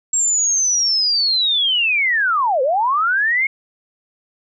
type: linear two-way sweep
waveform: sine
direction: down then up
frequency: 7580 to 493.9 to 2190 Hz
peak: -14 dBFS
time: 0.13-3.47 s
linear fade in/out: 5 ms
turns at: 2.62 s
effects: none